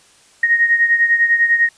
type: beating tone pair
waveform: sine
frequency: 1864.7 / 1874.7 Hz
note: A#6 / A#6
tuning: 0 / +9 cents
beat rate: 10 Hz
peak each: -12 / -18 dBFS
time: 0.43-1.69 s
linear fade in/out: 5 ms
effects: white hiss -50 dBFS RMS until 1.77 s + resampled to 22050 Hz